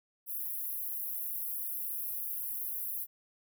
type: high-pass noise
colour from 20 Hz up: pink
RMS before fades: -37 dBFS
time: 0.26-3.07 s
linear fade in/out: 50 ms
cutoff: 11000 Hz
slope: 96 dB/octave
effects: none